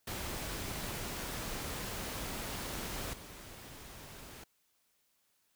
pink noise with level steps, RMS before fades -40 / -50 dBFS, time 0.07-4.44 s, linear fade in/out 5 ms, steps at 3.13 s, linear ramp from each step 5 ms, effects white hiss -75 dBFS RMS until 5.55 s

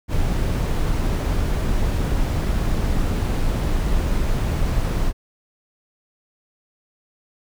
brown noise, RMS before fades -20 dBFS, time 0.08-5.13 s, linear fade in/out 50 ms, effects none

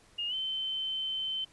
sine tone with pitch glide, 2840 to 3079 Hz, F7 to G7, +28 to -32 cents, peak -31 dBFS, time 0.18-1.45 s, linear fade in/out 10 ms, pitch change +140 cents, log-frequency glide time 0.28-0.34 s, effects pink hiss -61 dBFS RMS until 1.52 s + resampled to 24000 Hz

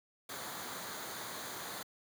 pink noise with comb filter, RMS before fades -43 dBFS, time 0.29-1.83 s, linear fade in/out 5 ms, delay 0.37 ms, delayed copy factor -0.55, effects high-pass 150 Hz 12 dB/octave

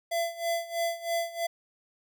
square tone with tremolo, 675 Hz, E5, 41 cents sharp, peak -26 dBFS, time 0.11-1.47 s, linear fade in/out 10 ms, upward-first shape sine, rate 3.1 Hz, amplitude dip 85%, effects none

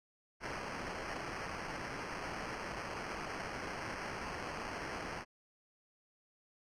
white noise with sample-and-hold, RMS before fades -42 dBFS, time 0.4-5.25 s, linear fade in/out 50 ms, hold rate 3675 Hz, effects low-pass 6000 Hz 12 dB/octave

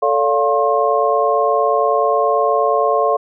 sine tone cluster, 442.1 / 571 / 701 / 1071 Hz, A4 / D5 / F5 / C6, +8 / -49 / +6 / +40 cents, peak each -18 dBFS, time 0.02-3.17 s, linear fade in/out 10 ms, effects none

